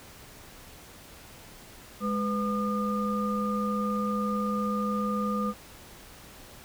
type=tone cluster; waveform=sine; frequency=208.2 / 498.7 / 1214 Hz; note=G#3 / B4 / D#6; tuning=+5 / +17 / -43 cents; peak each=-28 / -34 / -31 dBFS; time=2-5.54 s; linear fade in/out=50 ms; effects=pink hiss -49 dBFS RMS until 6.64 s